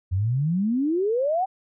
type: exponential sweep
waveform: sine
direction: up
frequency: 87.31 to 786 Hz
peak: -20 dBFS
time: 0.11-1.46 s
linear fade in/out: 20 ms
effects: none